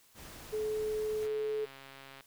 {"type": "noise", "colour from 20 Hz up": "pink", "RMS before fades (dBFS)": -49, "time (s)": [0.14, 1.29], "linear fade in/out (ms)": 50}
{"type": "tone", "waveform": "sine", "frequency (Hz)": 430, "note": "A4", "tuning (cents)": -40, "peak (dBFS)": -31, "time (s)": [0.52, 1.66], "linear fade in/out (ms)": 20}
{"type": "click train", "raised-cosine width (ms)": 0.3, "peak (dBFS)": -34, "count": 134, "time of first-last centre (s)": [1.23, 2.208], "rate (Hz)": 136}
{"effects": ["white hiss -64 dBFS RMS until 2.26 s"]}